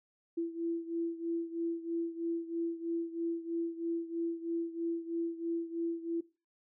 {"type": "beating tone pair", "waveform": "sine", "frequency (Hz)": [334, 337.1], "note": ["E4", "E4"], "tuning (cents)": [23, 39], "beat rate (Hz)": 3.1, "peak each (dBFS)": [-34, -38], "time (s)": [0.37, 6.21], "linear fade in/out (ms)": 10, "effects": ["noise-tail reverb RT60 0.3 s tail -20 dB re dry"]}